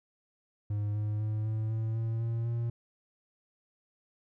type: tone with pitch steps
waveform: triangle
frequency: 103.83 / 105.64 / 107.49 / 109.37 / 111.28 / 113.23 / 115.21 / 117.22 Hz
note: G#2 / G#2 / A2 / A2 / A2 / A#2 / A#2 / A#2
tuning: 0 / +30 / -40 / -10 / +20 / -50 / -20 / +10 cents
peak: -27 dBFS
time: 0.7-2.7 s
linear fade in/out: 5 ms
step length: 250 ms
effects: none